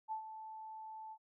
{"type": "tone with ADSR envelope", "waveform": "sine", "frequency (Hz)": 876, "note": "A5", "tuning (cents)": -8, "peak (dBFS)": -36, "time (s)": [0.08, 1.18], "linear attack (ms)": 37, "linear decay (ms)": 99, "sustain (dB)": -10, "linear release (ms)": 62, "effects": []}